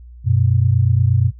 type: tone pair together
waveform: sine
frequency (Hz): 94.99 / 123.47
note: F#2 / B2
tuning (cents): +46 / 0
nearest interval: perfect fourth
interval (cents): 454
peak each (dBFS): -14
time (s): 0.24-1.32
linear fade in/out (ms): 50
effects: added 60 Hz sine -36 dBFS peak until 1.39 s